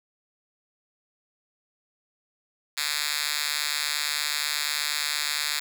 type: tone with high-pass filter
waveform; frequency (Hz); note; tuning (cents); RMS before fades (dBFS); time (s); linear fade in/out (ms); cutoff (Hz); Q
5% pulse; 148.4; D3; +18; -28; 2.77-5.6; 10; 2900; 1.4
effects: none